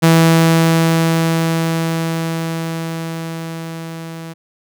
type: tone with level ramp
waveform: sawtooth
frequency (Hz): 164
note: E3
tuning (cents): -9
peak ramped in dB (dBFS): -3 to -24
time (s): 0.02-4.34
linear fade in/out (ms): 20
effects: none